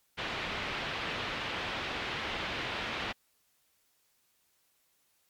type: low-pass noise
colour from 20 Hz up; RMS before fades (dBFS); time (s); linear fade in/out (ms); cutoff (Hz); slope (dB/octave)
white; -36; 0.17-3.13; 20; 3300; 24
effects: white hiss -72 dBFS RMS until 5.29 s + MP3 96 kbps